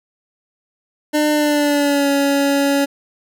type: tone with pitch glide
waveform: 25% pulse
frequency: 300.6 to 280.5 Hz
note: D4 to C#4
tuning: +40 to +21 cents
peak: -10 dBFS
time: 1.13-2.86 s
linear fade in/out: 20 ms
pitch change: -119 cents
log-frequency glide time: 1.32-2.09 s
effects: none